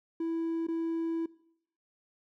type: tone with dropouts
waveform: triangle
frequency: 329.6 Hz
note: E4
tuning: in tune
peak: -27 dBFS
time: 0.2-1.26 s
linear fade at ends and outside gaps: 5 ms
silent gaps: 0.669-0.684 s
effects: noise-tail reverb RT60 0.7 s tail -22 dB re dry + tanh soft clip ceiling -23 dBFS